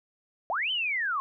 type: linear two-way sweep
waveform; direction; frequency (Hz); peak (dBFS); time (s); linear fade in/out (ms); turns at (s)
sine; up then down; 597 to 3118 to 1046; -26; 0.5-1.2; 0; 0.71
effects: none